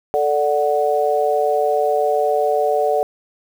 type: chord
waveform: sine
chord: D major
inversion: second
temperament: equal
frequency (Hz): 440 / 587.3 / 740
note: A4 / D5 / F#5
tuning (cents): 0 / 0 / 0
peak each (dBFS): -19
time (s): 0.14-3.03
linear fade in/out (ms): 0
effects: 7-bit